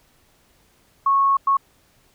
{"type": "tone bursts at uneven times", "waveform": "sine", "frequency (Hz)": 1100, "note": "C#6", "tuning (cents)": -14, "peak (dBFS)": -14, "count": 2, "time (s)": [[1.06, 1.37], [1.47, 1.57]], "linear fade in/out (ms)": 5, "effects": ["pink hiss -59 dBFS RMS until 2.14 s"]}